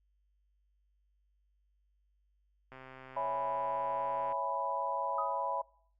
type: click train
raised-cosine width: 0.5 ms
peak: -35 dBFS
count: 211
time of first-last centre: 2.72-4.323 s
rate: 131 Hz
type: chord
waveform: sine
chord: C# minor seventh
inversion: none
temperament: equal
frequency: 554.4 / 659.3 / 830.6 / 987.8 Hz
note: C#5 / E5 / G#5 / B5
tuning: 0 / 0 / 0 / 0 cents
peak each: -39 / -39 / -39 / -34 dBFS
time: 3.16-5.62 s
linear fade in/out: 10 ms
type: tone with exponential decay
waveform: sine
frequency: 1253 Hz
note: D#6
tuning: 12 cents sharp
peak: -31 dBFS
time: 5.18-5.51 s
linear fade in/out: 5 ms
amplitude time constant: 71 ms
effects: noise-tail reverb RT60 0.6 s tail -23 dB re dry + added 50 Hz sine -70 dBFS peak until 5.99 s

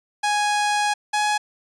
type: tone pair in turn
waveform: sawtooth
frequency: 830.6 / 838.8 Hz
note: G#5 / G#5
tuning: 0 / +17 cents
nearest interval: unison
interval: 17 cents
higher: second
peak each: -15 dBFS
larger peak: neither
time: 0.23-0.94 / 1.13-1.38 s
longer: first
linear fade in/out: 10 ms
effects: resampled to 22050 Hz

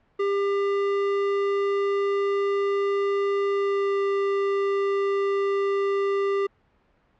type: tone with pitch glide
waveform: square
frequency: 399.2 to 396.7 Hz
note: G4 to G4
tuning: +32 to +21 cents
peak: -22 dBFS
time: 0.19-6.47 s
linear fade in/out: 10 ms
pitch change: -11 cents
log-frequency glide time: 3.5-4.01 s
effects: pink hiss -64 dBFS RMS until 7.19 s + low-pass 2000 Hz 12 dB/octave

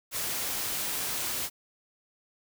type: noise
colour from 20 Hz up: white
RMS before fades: -32 dBFS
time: 0.11-1.5 s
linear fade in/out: 50 ms
effects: none

